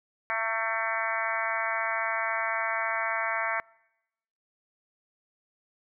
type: harmonic tone with a mistuned harmonic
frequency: 223.8 Hz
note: A3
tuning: 30 cents sharp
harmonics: 3 / 4 / 5 / 6 / 7 / 8 / 9 / 10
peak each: -35 / -35 / -35 / -35 / -35 / -35 / -35 / -35 dBFS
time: 0.3-3.6 s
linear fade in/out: 0 ms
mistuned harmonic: 4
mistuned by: +24 cents
effects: noise-tail reverb RT60 0.9 s tail -25 dB re dry